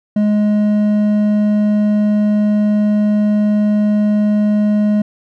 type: tone with hard clipping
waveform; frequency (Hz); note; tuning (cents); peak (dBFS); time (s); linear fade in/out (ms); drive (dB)
triangle; 209.3; G#3; +14; -12; 0.16-5.02; 5; 9
effects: none